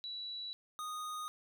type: tone pair in turn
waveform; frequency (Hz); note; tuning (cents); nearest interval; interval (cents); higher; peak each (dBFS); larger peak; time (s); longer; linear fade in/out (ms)
sine / square; 3932 / 1238.5; B7 / D#6; -8 / -8; octave + minor sixth; 2000; first; -40 / -40; neither; 0.04-0.53 / 0.79-1.28; neither; 0
effects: none